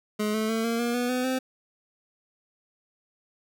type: tone with pitch steps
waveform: 25% pulse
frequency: 211.7 / 217.9 / 224.3 / 230.9 / 237.6 / 244.6 / 251.8 / 259.1 Hz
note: G#3 / A3 / A3 / A#3 / A#3 / B3 / B3 / C4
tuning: +33 / -17 / +34 / -16 / +33 / -16 / +34 / -17 cents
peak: -21 dBFS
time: 0.19-1.39 s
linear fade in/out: 10 ms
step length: 150 ms
effects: none